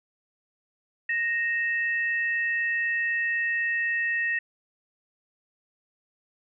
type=tone pair together; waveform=sine; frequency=1863.9 / 2636 Hz; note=A#6 / E7; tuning=-1 / -1 cents; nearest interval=tritone; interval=600 cents; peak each=-24 / -33 dBFS; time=1.09-4.39 s; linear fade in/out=5 ms; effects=none